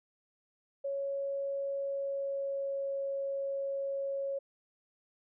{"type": "tone with pitch glide", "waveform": "sine", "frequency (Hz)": [554.4, 550.9], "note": ["C#5", "C#5"], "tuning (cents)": [0, -11], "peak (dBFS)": -32, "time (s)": [0.84, 4.39], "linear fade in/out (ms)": 10, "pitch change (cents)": -11, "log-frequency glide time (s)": [1.77, 2.96], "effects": []}